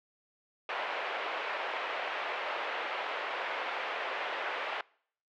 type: band-pass noise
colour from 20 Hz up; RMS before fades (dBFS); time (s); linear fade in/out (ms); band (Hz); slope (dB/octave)
pink; -36; 0.69-4.81; 2; 520 to 2900; 24
effects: noise-tail reverb RT60 0.6 s tail -25 dB re dry